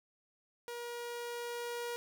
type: tone with level ramp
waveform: sawtooth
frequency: 477 Hz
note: A#4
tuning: 40 cents sharp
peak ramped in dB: -37 to -33 dBFS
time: 0.68-1.96 s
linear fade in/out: 0 ms
effects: none